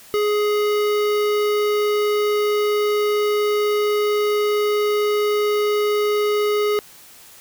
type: tone with notch filter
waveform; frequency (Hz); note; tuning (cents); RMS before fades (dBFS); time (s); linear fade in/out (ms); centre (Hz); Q
square; 417.8; G#4; +10; -19; 0.14-6.79; 0; 8000; 0.96
effects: white hiss -45 dBFS RMS until 7.4 s